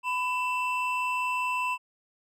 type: tone pair together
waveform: triangle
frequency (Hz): 1000 / 2665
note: B5 / E7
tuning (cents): +21 / +18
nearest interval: octave + perfect fourth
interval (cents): 1697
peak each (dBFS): -26 / -29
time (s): 0.03-1.78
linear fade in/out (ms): 50
effects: none